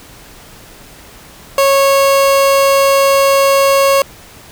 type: tone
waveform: 30% pulse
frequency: 550 Hz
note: C#5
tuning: 14 cents flat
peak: -5 dBFS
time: 1.58-4.02 s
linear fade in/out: 2 ms
effects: pink hiss -38 dBFS RMS until 4.51 s